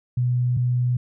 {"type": "tone pair in turn", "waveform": "sine", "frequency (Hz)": [123.7, 123.7], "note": ["B2", "B2"], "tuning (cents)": [3, 3], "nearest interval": "unison", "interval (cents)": 0, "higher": "neither", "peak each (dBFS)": -18, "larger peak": "neither", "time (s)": [[0.17, 0.57], [0.57, 0.97]], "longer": "neither", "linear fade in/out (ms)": 5, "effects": []}